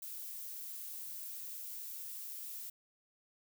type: noise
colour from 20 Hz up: violet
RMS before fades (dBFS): -45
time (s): 0.02-2.7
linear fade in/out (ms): 5
effects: none